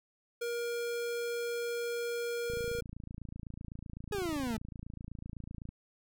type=tone; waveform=square; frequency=473.3 Hz; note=A#4; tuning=26 cents sharp; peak=-34 dBFS; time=0.41-2.81 s; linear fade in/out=10 ms
type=click train; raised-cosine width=5 ms; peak=-31 dBFS; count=90; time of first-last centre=2.5-5.69 s; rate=27.9 Hz
type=exponential sweep; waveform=40% pulse; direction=down; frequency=426.4 to 212.7 Hz; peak=-32 dBFS; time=4.12-4.57 s; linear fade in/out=5 ms
effects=none